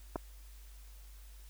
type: clicks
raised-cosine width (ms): 1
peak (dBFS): -21 / -25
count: 2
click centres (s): 0.158 / 0.161
effects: added 50 Hz sine -50 dBFS peak until 1.49 s + white hiss -62 dBFS RMS until 1.49 s